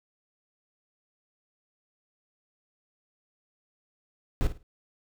brown noise with echo, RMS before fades -23 dBFS, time 4.41-4.47 s, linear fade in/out 0 ms, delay 53 ms, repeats 3, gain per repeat -12 dB, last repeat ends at 4.629 s, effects none

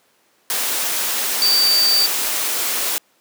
sine tone in noise, 4624 Hz, D8, 28 cents flat, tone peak -13 dBFS, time 1.42-2.06 s, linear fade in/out 0 ms, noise white, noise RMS -21 dBFS, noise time 0.5-2.98 s, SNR +5 dB, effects pink hiss -59 dBFS RMS until 3.2 s + high-pass 300 Hz 12 dB/octave

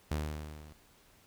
sawtooth tone with level ramp, 76 Hz, D#2, 40 cents flat, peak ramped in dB -26 to -47 dBFS, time 0.11-0.73 s, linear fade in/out 5 ms, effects pink hiss -63 dBFS RMS until 1.26 s

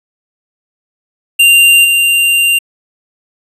square tone with level steps, 2783 Hz, F7, 7 cents flat, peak -4 / -8 dBFS, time 1.39-2.59 s, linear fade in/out 10 ms, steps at 1.84 s, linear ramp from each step 10 ms, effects resampled to 32000 Hz

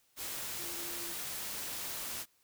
sine tone in noise, 343.3 Hz, F4, 30 cents flat, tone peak -49 dBFS, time 0.57-1.16 s, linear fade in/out 50 ms, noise white, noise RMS -40 dBFS, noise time 0.16-2.26 s, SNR -12 dB, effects white hiss -71 dBFS RMS until 2.43 s

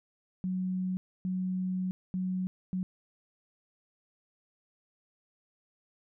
sine tone bursts at uneven times, 185 Hz, F#3, in tune, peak -29 dBFS, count 4, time 0.44-0.97 / 1.25-1.91 / 2.14-2.47 / 2.73-2.83 s, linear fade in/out 0 ms, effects none

